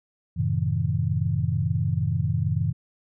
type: chord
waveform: sine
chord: F# diminished seventh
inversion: none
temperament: just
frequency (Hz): 92.5 / 111 / 133.2 / 159.84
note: F#2 / A2 / C3 / Eb3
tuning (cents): 0 / +16 / +31 / +47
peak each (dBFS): -27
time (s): 0.36-2.73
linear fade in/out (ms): 20
effects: none